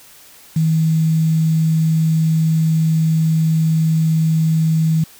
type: tone with quantisation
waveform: sine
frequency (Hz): 160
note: D#3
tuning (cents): +49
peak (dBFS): -12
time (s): 0.56-5.04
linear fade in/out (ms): 5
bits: 6
effects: white hiss -44 dBFS RMS until 5.19 s